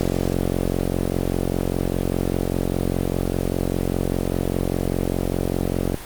click train, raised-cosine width 2 ms, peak -7 dBFS, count 268, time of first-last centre 0.01-5.943 s, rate 45 Hz, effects pink hiss -36 dBFS RMS until 6.05 s + Opus 48 kbps

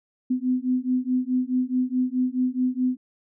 sine beating tone pair, 251.3 / 256 Hz, B3 / C4, +30 / -38 cents, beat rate 4.7 Hz, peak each -24 / -24 dBFS, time 0.3-2.97 s, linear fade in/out 10 ms, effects none

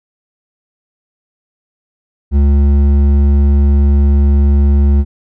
triangle tone with hard clipping, 70.8 Hz, C#2, 37 cents sharp, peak -8 dBFS, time 2.31-5.05 s, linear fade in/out 50 ms, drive 12 dB, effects none

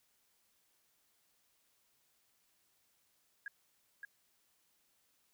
sine tone with echo, 1638 Hz, G#6, 24 cents flat, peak -40 dBFS, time 3.46-3.48 s, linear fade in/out 2 ms, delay 570 ms, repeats 1, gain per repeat -3 dB, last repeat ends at 4.05 s, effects white hiss -75 dBFS RMS until 5.33 s

